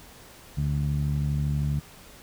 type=tone with low-pass filter; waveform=15% pulse; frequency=72.6 Hz; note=D2; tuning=19 cents flat; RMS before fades=-26 dBFS; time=0.57-1.8 s; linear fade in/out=10 ms; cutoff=150 Hz; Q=2.2; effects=pink hiss -49 dBFS RMS until 2.22 s